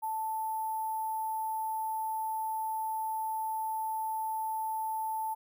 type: tone with sample-and-hold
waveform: sine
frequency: 880 Hz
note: A5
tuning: in tune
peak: -31 dBFS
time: 0.02-5.35 s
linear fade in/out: 20 ms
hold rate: 11025 Hz
effects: none